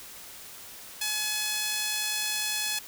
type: tone with high-pass filter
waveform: sawtooth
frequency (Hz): 850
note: G#5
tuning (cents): +40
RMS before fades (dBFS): -30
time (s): 1.01-2.79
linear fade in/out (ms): 5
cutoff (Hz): 3000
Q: 0.75
effects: white hiss -45 dBFS RMS until 2.87 s